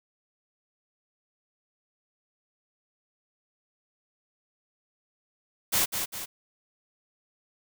white noise with echo, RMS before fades -24 dBFS, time 5.72-5.86 s, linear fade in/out 20 ms, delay 200 ms, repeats 2, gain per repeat -6 dB, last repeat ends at 6.26 s, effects none

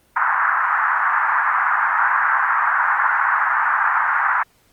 white band-pass noise, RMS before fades -18 dBFS, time 0.16-4.43 s, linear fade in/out 5 ms, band 870 to 1700 Hz, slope 48 dB/octave, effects pink hiss -58 dBFS RMS until 4.72 s + Opus 32 kbps

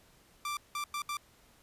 sawtooth tone bursts at uneven times, 1177 Hz, D6, 3 cents sharp, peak -30 dBFS, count 4, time 0.45-0.57 / 0.75-0.84 / 0.94-1.02 / 1.09-1.17 s, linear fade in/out 2 ms, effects pink hiss -63 dBFS RMS until 1.62 s + resampled to 32000 Hz

